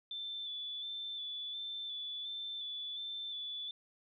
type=tone with vibrato; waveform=sine; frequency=3502 Hz; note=A7; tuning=9 cents flat; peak=-39 dBFS; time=0.11-3.71 s; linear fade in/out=2 ms; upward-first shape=square; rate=1.4 Hz; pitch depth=22 cents each way; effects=none